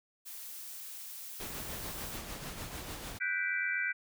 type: noise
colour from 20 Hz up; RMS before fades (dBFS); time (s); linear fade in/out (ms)
blue; -45; 0.25-2.18; 20
type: noise with tremolo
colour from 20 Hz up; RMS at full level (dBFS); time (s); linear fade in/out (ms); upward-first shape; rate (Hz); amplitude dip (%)
pink; -41; 1.39-3.19; 20; sine; 6.7; 40
type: chord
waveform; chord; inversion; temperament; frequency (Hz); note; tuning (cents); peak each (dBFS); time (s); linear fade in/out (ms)
sine; G major seventh; third; equal with one note detuned; 1480 / 1568 / 1975.5 / 2333; F#6 / G6 / B6 / D7; 0 / 0 / 0 / -12; -36; 3.2-3.93; 20
effects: none